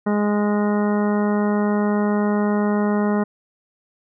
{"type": "harmonic tone", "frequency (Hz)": 207.4, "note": "G#3", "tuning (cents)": -2, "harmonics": [1, 2, 3, 4, 5, 6, 7, 9], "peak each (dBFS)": [-18, -24, -28, -30, -32, -34, -35, -37], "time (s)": [0.06, 3.24], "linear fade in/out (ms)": 10, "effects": []}